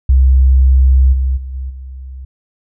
sine tone with level steps, 65.4 Hz, C2, in tune, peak -5 / -11 / -22 / -19 / -26 dBFS, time 0.09-2.25 s, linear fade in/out 5 ms, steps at 1.12 / 1.36 / 1.53 / 1.69 s, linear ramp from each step 20 ms, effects none

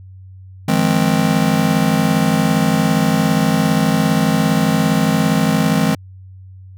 square chord, F minor seventh, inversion third, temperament just, 157.15 / 174.61 / 209.5 / 261.9 Hz, Eb3 / F3 / Ab3 / C4, +18 / 0 / +15 / +2 cents, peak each -19 / -20 / -18 / -20 dBFS, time 0.68-5.95 s, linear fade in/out 5 ms, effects added 94 Hz sine -35 dBFS peak until 6.77 s

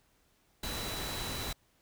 sine tone in noise, 3951 Hz, B7, in tune, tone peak -42 dBFS, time 0.63-1.53 s, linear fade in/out 5 ms, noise pink, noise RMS -38 dBFS, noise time 0.63-1.53 s, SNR -7 dB, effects pink hiss -70 dBFS RMS until 1.81 s

